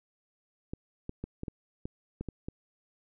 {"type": "clicks", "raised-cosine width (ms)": 3, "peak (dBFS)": -23, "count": 9, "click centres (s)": [0.735, 1.094, 1.24, 1.434, 1.482, 1.855, 2.21, 2.287, 2.485], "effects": []}